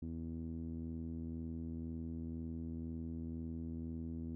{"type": "tone with low-pass filter", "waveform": "sawtooth", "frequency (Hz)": 82, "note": "E2", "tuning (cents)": -9, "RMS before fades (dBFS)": -43, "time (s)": [0.02, 4.35], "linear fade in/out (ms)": 0, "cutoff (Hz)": 270, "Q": 4.3, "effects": []}